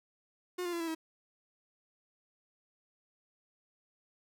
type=tone with pitch steps; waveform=45% pulse; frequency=360.1 / 350.1 / 340.3 / 330.8 / 321.6 Hz; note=F#4 / F4 / F4 / E4 / E4; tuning=-47 / +4 / -45 / +6 / -43 cents; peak=-34 dBFS; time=0.58-0.95 s; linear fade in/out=10 ms; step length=74 ms; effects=12-bit